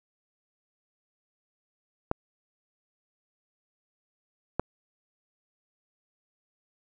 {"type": "clicks", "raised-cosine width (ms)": 1, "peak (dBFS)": -11, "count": 2, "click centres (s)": [2.114, 4.596], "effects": []}